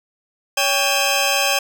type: tone cluster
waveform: 25% pulse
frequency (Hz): 564 / 794 / 2507 / 2632 / 3173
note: C#5 / G5 / D#7 / E7 / G7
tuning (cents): +30 / +22 / +12 / -3 / +20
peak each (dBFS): -19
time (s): 0.57-1.59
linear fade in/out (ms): 5
effects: none